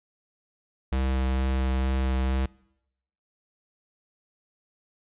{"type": "tone with vibrato", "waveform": "square", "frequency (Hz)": 65.41, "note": "C2", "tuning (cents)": 0, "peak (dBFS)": -24, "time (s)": [0.92, 2.46], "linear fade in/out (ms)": 5, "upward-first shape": "sine", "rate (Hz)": 2.2, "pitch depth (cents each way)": 10, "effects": ["noise-tail reverb RT60 0.8 s tail -23 dB re dry", "resampled to 8000 Hz"]}